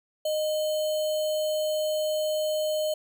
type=tone with sample-and-hold; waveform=sine; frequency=616 Hz; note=D#5; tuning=17 cents flat; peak=-24 dBFS; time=0.25-2.94 s; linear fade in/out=5 ms; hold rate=3675 Hz; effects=none